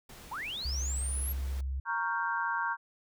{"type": "noise", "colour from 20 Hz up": "pink", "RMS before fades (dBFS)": -50, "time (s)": [0.09, 1.61], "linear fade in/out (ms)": 5}
{"type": "linear sweep", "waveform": "sine", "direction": "up", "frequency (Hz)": [770, 11810], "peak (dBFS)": -35, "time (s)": [0.31, 1.33], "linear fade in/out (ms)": 10}
{"type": "tone with pitch glide", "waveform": "sine", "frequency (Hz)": [66.2, 66.7], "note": ["C2", "C2"], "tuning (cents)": [21, 34], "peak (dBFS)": -31, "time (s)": [0.65, 1.8], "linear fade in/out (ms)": 5, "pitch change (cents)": 13, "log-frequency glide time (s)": [0.9, 1.45]}
{"type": "chord", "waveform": "sine", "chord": "G half-diminished seventh", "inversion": "first", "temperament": "equal", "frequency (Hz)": [932.3, 1108.7, 1396.9, 1568], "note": ["Bb5", "Db6", "F6", "G6"], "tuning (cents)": [0, 0, 0, 0], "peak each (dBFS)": [-33, -36, -37, -34], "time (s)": [1.85, 2.77], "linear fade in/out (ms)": 50}
{"effects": []}